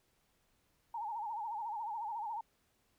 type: tone with vibrato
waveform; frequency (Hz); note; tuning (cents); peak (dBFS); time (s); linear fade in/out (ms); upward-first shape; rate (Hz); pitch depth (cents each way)
sine; 880; A5; 0; -37; 0.94-2.41; 5; sine; 14; 120
effects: pink hiss -75 dBFS RMS until 2.98 s